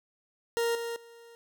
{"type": "tone with level steps", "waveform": "40% pulse", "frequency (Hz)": 466.2, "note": "A#4", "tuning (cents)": 0, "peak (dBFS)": [-25, -32, -49], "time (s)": [0.57, 1.35], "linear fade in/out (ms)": 0, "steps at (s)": [0.75, 0.96], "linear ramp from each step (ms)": 2, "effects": []}